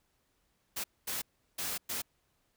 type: noise bursts at uneven times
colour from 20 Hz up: white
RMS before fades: -36 dBFS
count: 4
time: 0.76-0.84 / 1.07-1.22 / 1.58-1.78 / 1.89-2.02 s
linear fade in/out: 10 ms
effects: pink hiss -75 dBFS RMS until 2.56 s